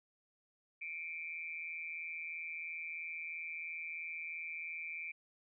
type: tone with amplitude modulation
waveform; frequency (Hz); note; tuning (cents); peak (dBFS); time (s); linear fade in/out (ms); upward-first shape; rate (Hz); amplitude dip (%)
sine; 2349; D7; 0; -37; 0.81-5.12; 10; sine; 163; 80
effects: none